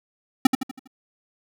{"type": "tone with echo", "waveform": "square", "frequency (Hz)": 261.6, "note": "C4", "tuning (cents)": 0, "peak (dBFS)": -10, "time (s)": [0.45, 0.47], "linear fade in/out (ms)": 5, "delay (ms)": 81, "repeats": 5, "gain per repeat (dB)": -7, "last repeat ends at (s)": 0.875, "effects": []}